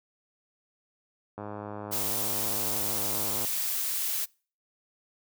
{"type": "click train", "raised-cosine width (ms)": 1, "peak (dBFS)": -24, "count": 216, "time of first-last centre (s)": [1.38, 3.447], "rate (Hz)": 104}
{"type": "noise", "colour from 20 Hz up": "blue", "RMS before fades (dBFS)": -30, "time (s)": [1.91, 4.26], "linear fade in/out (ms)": 20}
{"effects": ["noise-tail reverb RT60 0.4 s tail -26 dB re dry", "high-pass 60 Hz 12 dB/octave"]}